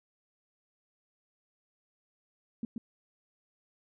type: tone with echo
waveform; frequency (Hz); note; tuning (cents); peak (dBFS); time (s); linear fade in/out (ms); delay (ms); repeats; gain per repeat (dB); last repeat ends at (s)
sine; 230; A#3; -23; -31; 2.63-2.65; 2; 130; 1; -2; 2.78
effects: none